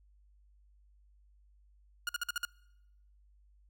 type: tone bursts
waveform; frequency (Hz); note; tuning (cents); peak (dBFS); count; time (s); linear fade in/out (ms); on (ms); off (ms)
sawtooth; 1432; F6; +43; -28; 6; 2.07-2.451; 2; 21; 51
effects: noise-tail reverb RT60 0.9 s tail -26 dB re dry + added 50 Hz sine -61 dBFS peak until 3.69 s